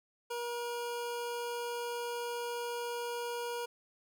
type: tone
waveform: 25% pulse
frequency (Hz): 476.9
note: A#4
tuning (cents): +39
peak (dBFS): -32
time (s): 0.3-3.66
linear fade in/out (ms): 10
effects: none